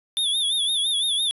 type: tone with vibrato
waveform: square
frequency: 3516 Hz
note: A7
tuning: 2 cents flat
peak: -21 dBFS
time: 0.17-1.31 s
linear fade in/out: 0 ms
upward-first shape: sine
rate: 5.9 Hz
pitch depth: 97 cents each way
effects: resampled to 32000 Hz